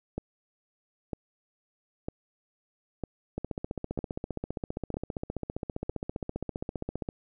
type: two click trains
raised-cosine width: 2 ms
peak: -19 / -19 dBFS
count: 57 / 7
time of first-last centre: 3.38-7.089 / 0.18-5.894 s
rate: 15.1 / 1.05 Hz
effects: none